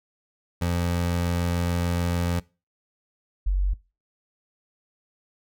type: tone pair in turn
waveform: 25% pulse / sine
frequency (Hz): 86.8 / 47.06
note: F2 / F#1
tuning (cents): -10 / +30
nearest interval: major seventh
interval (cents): 1060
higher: first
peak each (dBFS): -19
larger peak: neither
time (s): 0.61-2.4 / 3.46-3.74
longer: first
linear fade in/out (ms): 10
effects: noise-tail reverb RT60 0.3 s tail -22 dB re dry